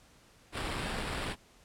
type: noise with sample-and-hold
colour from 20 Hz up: pink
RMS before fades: -36 dBFS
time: 0.52-1.36 s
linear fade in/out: 50 ms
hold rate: 6300 Hz
effects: pink hiss -61 dBFS RMS until 1.64 s + low-pass 10000 Hz 12 dB/octave